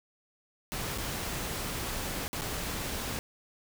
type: noise with dropouts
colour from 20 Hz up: pink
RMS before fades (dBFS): -35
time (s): 0.72-3.19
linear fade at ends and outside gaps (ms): 0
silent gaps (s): 0.977-0.983 / 2.28-2.33 / 2.411-2.418
effects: none